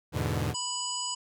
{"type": "chord", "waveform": "sawtooth", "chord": "E dominant seventh", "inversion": "none", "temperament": "equal", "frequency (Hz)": [82.41, 103.83, 123.47, 146.83], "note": ["E2", "G#2", "B2", "D3"], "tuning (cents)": [0, 0, 0, 0], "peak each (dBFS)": -29, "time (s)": [0.12, 0.55], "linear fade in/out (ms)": 50}
{"type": "harmonic tone", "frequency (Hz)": 987.8, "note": "B5", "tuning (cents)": 0, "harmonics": [1, 3, 5, 7, 8], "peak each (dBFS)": [-37, -37, -37, -37, -37], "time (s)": [0.54, 1.15], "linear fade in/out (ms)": 10}
{"effects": []}